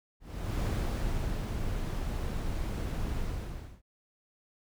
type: noise with ADSR envelope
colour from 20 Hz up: brown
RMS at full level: -29 dBFS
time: 0.2-3.82 s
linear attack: 420 ms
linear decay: 810 ms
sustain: -4 dB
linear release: 620 ms
effects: none